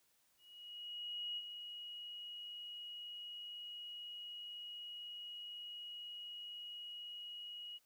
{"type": "tone with ADSR envelope", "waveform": "sine", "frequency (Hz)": 2899, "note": "F#7", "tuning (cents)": -36, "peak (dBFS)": -39, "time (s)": [0.37, 7.79], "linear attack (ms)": 1000, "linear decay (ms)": 44, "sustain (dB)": -7, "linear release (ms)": 29, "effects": ["white hiss -75 dBFS RMS until 7.85 s"]}